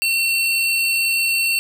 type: tone pair together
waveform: square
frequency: 2715 / 4503 Hz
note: F7 / C#8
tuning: -50 / +26 cents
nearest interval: major sixth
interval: 876 cents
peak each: -18 / -24 dBFS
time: 0.02-1.59 s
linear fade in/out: 0 ms
effects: none